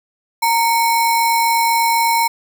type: tone with sample-and-hold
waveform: sine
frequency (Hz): 924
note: A#5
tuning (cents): -16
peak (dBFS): -12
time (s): 0.42-2.28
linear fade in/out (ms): 10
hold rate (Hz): 3150
effects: none